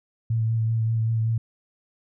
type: tone with vibrato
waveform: sine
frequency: 112.7 Hz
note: A2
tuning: 42 cents sharp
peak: -20 dBFS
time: 0.3-1.38 s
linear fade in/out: 5 ms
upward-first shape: sine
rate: 5.2 Hz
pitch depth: 22 cents each way
effects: none